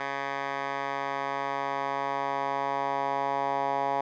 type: tone with band-pass filter sweep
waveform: 10% pulse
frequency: 138.59 Hz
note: C#3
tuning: in tune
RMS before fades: -30 dBFS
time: 0-4.01 s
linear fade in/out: 2 ms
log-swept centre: 1400 to 890 Hz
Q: 2.6
effects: resampled to 16000 Hz